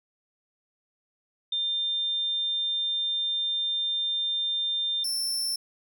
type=tone pair in turn; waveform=sine / sawtooth; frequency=3600 / 5372 Hz; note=A7 / E8; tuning=+39 / +32 cents; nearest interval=perfect fifth; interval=693 cents; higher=second; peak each=-25 / -24 dBFS; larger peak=second; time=1.52-5.04 / 5.04-5.56 s; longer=first; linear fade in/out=5 ms; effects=none